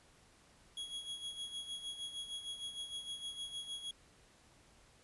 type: tone with tremolo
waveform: 45% pulse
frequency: 3322 Hz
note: G#7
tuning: in tune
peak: -39 dBFS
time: 0.77-3.91 s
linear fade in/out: 2 ms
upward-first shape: sine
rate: 6.5 Hz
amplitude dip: 65%
effects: pink hiss -65 dBFS RMS until 5.03 s + resampled to 24000 Hz